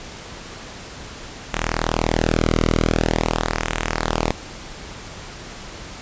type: tone with flanger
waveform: sawtooth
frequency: 40.17 Hz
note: E1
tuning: 44 cents flat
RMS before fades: -21 dBFS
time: 1.53-4.32 s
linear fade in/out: 10 ms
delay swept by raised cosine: 0.21 to 1.19 ms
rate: 0.45 Hz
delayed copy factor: -0.8
effects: pink hiss -36 dBFS RMS until 6.01 s + resampled to 16000 Hz